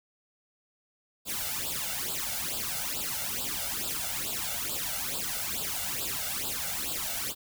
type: noise with flanger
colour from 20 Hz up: white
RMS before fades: -33 dBFS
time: 1.25-7.35 s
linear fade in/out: 50 ms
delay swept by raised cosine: 0.24 to 1.44 ms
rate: 2.3 Hz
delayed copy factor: +0.85
effects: none